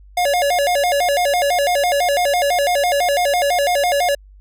square tone with vibrato, 636 Hz, D#5, 38 cents sharp, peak -15 dBFS, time 0.17-4.15 s, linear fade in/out 5 ms, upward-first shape square, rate 6 Hz, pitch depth 200 cents each way, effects added 49 Hz sine -41 dBFS peak until 4.4 s

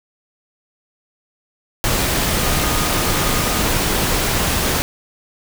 sine tone in noise, 1231 Hz, D#6, 19 cents flat, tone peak -29 dBFS, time 2.39-3.62 s, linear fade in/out 0 ms, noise pink, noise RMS -18 dBFS, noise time 1.84-4.82 s, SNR -14 dB, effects none

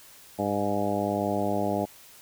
harmonic tone with a mistuned harmonic, 101.3 Hz, G#2, 43 cents flat, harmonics 1 / 2 / 3 / 4 / 5 / 6 / 7 / 8, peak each -36 / -31 / -32 / -34 / -34 / -31 / -32 / -34 dBFS, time 0.38-1.86 s, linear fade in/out 20 ms, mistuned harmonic 8, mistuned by +61 cents, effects white hiss -51 dBFS RMS until 2.21 s

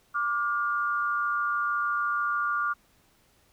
sine tone pair together, 1174.7 / 1421 Hz, D6 / F6, 0 / +30 cents, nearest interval minor third, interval 330 cents, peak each -27 / -28 dBFS, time 0.14-2.74 s, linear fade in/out 20 ms, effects pink hiss -64 dBFS RMS until 3.52 s

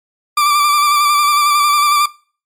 40% pulse tone with vibrato, 1174.7 Hz, D6, in tune, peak -9 dBFS, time 0.37-2.06 s, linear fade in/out 5 ms, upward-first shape square, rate 11 Hz, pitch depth 25 cents each way, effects noise-tail reverb RT60 0.4 s tail -21 dB re dry + MP3 64 kbps

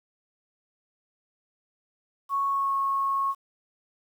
sine tone with pitch glide, 1106 to 1095.8 Hz, C#6 to C#6, -4 to -20 cents, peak -23 dBFS, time 2.29-3.35 s, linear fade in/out 50 ms, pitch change -16 cents, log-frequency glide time 2.47-2.74 s, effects 9-bit

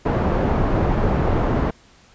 pink low-pass noise, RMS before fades -19 dBFS, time 0.05-1.71 s, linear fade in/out 10 ms, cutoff 950 Hz, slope 12 dB/octave, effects pink hiss -52 dBFS RMS until 2.14 s + resampled to 16000 Hz

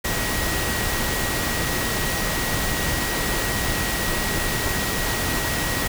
sine tone in noise, 1906 Hz, A#6, 38 cents sharp, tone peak -30 dBFS, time 0.04-5.88 s, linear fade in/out 10 ms, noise pink, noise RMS -24 dBFS, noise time 0.04-5.88 s, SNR -9 dB, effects none

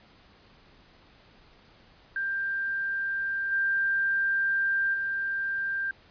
sine tone with level steps, 1585 Hz, G6, 19 cents sharp, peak -27 / -23 / -27 dBFS, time 2.16-5.91 s, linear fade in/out 2 ms, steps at 3.51 / 4.93 s, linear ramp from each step 20 ms, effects pink hiss -57 dBFS RMS until 6.1 s + resampled to 11025 Hz

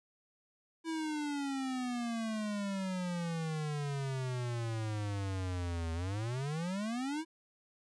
square exponential two-way sweep, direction down then up, 329.6 to 81.1 to 329.6 Hz, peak -35 dBFS, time 0.84-7.25 s, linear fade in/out 50 ms, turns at 5.93 s, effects resampled to 22050 Hz + 12-bit

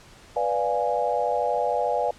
sine chord, B diminished seventh, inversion none, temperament equal, 493.9 / 587.3 / 698.5 / 830.6 Hz, B4 / D5 / F5 / Ab5, 0 / 0 / 0 / 0 cents, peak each -27 dBFS, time 0.36-2.11 s, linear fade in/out 5 ms, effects pink hiss -50 dBFS RMS until 2.18 s + low-pass 8000 Hz 12 dB/octave

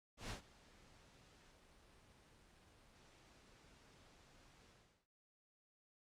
pink noise with ADSR envelope, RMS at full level -45 dBFS, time 0.17-5.07 s, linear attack 130 ms, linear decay 110 ms, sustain -21 dB, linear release 390 ms, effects low-pass 7000 Hz 12 dB/octave + Opus 48 kbps

